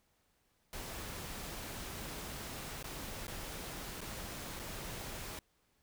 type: noise with dropouts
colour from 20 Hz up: pink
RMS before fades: -44 dBFS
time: 0.73-5.39 s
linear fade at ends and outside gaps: 1 ms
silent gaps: 2.828-2.842 / 3.269-3.28 / 4.007-4.014 / 4.593-4.597 s
effects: pink hiss -75 dBFS RMS until 5.82 s